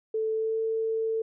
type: tone with pitch glide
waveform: sine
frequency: 440 to 446.1 Hz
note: A4 to A4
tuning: 0 to +24 cents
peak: -25 dBFS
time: 0.14-1.22 s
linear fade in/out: 5 ms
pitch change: +24 cents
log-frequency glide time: 0.32-0.6 s
effects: none